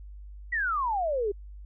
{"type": "exponential sweep", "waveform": "sine", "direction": "down", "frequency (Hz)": [1973, 388.2], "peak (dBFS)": -25, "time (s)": [0.52, 1.32], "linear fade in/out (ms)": 10, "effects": ["added 50 Hz sine -41 dBFS peak until 1.65 s"]}